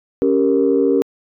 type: chord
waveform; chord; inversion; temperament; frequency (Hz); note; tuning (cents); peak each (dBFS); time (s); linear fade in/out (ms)
sine; G diminished; second; equal; 277.2 / 392 / 466.2; Db4 / G4 / Bb4; 0 / 0 / 0; -16; 0.22-1.02; 0
effects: tanh soft clip ceiling -4 dBFS